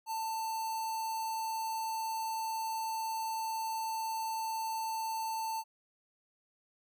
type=tone with notch filter; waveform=square; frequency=891 Hz; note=A5; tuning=22 cents sharp; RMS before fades=-36 dBFS; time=0.06-5.64 s; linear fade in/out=50 ms; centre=2400 Hz; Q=1.8; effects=none